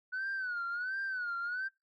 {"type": "tone with vibrato", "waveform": "sine", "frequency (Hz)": 1480, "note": "F#6", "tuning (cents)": 0, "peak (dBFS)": -32, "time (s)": [0.12, 1.69], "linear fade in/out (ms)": 20, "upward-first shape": "sine", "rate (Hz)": 1.4, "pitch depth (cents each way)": 120, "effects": ["noise-tail reverb RT60 0.2 s tail -20 dB re dry", "tanh soft clip ceiling -31 dBFS"]}